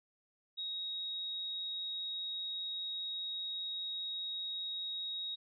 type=tone; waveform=sine; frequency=3781 Hz; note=A#7; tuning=24 cents sharp; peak=-37 dBFS; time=0.57-5.36 s; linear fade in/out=20 ms; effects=none